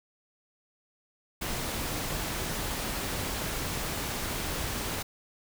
pink noise, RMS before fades -33 dBFS, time 1.41-5.03 s, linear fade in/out 10 ms, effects none

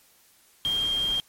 sine tone in noise, 3204 Hz, G7, 37 cents sharp, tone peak -23 dBFS, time 0.65-1.2 s, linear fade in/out 0 ms, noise pink, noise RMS -39 dBFS, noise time 0.65-1.2 s, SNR +13 dB, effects white hiss -59 dBFS RMS until 1.28 s + MP3 64 kbps

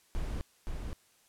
brown noise with echo, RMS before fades -34 dBFS, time 0.15-0.41 s, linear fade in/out 0 ms, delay 520 ms, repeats 1, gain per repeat -3 dB, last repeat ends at 0.93 s, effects white hiss -66 dBFS RMS until 1.28 s + low-pass 12000 Hz 12 dB/octave

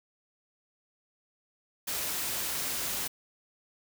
white noise, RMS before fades -33 dBFS, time 1.87-3.08 s, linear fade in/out 10 ms, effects none

